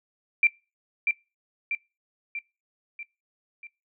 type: tone with echo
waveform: sine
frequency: 2358 Hz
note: D7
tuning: 6 cents sharp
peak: -15 dBFS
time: 0.43-0.47 s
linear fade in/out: 2 ms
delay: 640 ms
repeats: 5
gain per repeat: -5 dB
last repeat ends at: 3.67 s
effects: noise-tail reverb RT60 0.3 s tail -24 dB re dry